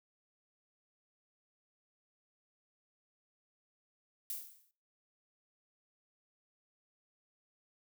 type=noise with exponential decay; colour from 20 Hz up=violet; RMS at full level=-37 dBFS; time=4.3-4.71 s; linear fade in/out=1 ms; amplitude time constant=88 ms; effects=noise-tail reverb RT60 0.4 s tail -19 dB re dry